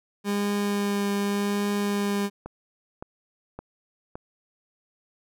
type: tone with vibrato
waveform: 30% pulse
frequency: 202.7 Hz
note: G#3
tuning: 42 cents flat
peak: -21 dBFS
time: 0.24-2.3 s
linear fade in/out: 50 ms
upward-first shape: triangle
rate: 0.85 Hz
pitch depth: 12 cents each way
type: click train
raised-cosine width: 1 ms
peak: -22 dBFS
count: 4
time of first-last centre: 2.46-4.155 s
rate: 1.77 Hz
effects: none